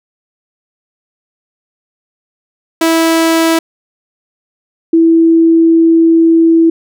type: tone pair in turn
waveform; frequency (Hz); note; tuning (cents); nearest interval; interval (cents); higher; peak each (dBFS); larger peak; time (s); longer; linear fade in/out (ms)
sawtooth / sine; 327.3 / 329.1; E4 / E4; -12 / -3; unison; 9; second; -4; neither; 2.81-3.59 / 4.93-6.7; second; 5
effects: none